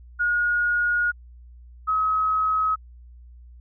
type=tone pair in turn; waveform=sine; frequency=1440 / 1276.6 Hz; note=F#6 / D#6; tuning=-47 / +44 cents; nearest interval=major second; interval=209 cents; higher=first; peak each=-19 dBFS; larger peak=neither; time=0.19-1.12 / 1.87-2.76 s; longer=first; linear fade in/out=20 ms; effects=added 60 Hz sine -43 dBFS peak until 3.6 s